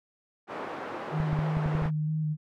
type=band-pass noise; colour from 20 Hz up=pink; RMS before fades=-37 dBFS; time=0.47-1.91 s; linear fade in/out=50 ms; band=360 to 1300 Hz; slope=12 dB/octave
type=tone with vibrato; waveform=sine; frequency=154.5 Hz; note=D#3; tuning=12 cents flat; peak=-26 dBFS; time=1.11-2.37 s; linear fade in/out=50 ms; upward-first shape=square; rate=3.1 Hz; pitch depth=17 cents each way
type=clicks; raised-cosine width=5 ms; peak=-21 dBFS; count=8; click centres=1.202 / 1.33 / 1.39 / 1.57 / 1.66 / 1.752 / 1.821 / 1.857 s
effects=none